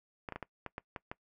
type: clicks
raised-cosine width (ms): 0.5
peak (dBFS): -24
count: 8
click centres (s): 0.288 / 0.323 / 0.36 / 0.427 / 0.663 / 0.781 / 0.962 / 1.115
effects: noise-tail reverb RT60 0.1 s tail -22 dB re dry